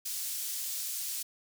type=high-pass noise; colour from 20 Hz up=pink; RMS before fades=-36 dBFS; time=0.05-1.23 s; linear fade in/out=10 ms; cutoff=6000 Hz; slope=12 dB/octave; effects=none